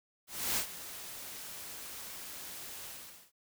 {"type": "noise with ADSR envelope", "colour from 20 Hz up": "white", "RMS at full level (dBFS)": -31, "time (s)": [0.27, 3.32], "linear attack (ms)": 300, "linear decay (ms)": 88, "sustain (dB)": -14, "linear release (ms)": 450, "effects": []}